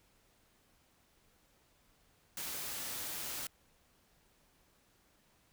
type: noise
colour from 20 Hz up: white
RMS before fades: -41 dBFS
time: 2.37-3.47 s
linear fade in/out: 2 ms
effects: pink hiss -70 dBFS RMS until 5.52 s